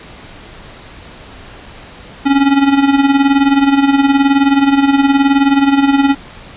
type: tone with tremolo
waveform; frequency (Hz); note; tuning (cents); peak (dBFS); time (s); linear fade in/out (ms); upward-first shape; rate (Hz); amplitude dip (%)
square; 277.2; C#4; 0; -6; 2.25-6.15; 20; sine; 19; 65
effects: pink hiss -35 dBFS RMS until 6.56 s + resampled to 8000 Hz